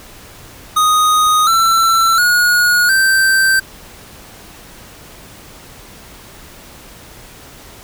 square tone with pitch steps, 1244.5 / 1341.5 / 1446.2 / 1558.9 Hz, D#6 / E6 / F#6 / G6, 0 / +30 / -40 / -10 cents, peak -10 dBFS, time 0.76-3.6 s, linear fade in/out 10 ms, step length 710 ms, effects pink hiss -38 dBFS RMS until 7.83 s

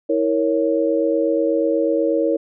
sine chord, A# diminished, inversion second, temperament equal with one note detuned, 324.3 / 466.2 / 554.4 Hz, E4 / A#4 / C#5, -28 / 0 / 0 cents, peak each -20 dBFS, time 0.09-2.37 s, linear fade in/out 10 ms, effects none

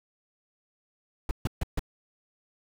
brown noise bursts, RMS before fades -26 dBFS, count 4, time 1.29-1.794 s, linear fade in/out 2 ms, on 21 ms, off 140 ms, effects none

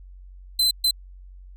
40% pulse tone bursts at uneven times, 4057 Hz, B7, 46 cents sharp, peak -16 dBFS, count 2, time 0.59-0.71 / 0.84-0.91 s, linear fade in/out 5 ms, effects added 46 Hz sine -41 dBFS peak until 1.56 s

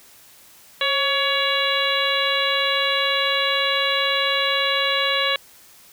harmonic tone with a mistuned harmonic, 562 Hz, C#5, 24 cents sharp, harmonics 1 / 2 / 3 / 4 / 5 / 6 / 7, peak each -26 / -26 / -26 / -26 / -26 / -26 / -26 dBFS, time 0.81-5.36 s, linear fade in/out 2 ms, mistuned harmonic 1, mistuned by -56 cents, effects white hiss -49 dBFS RMS until 5.92 s

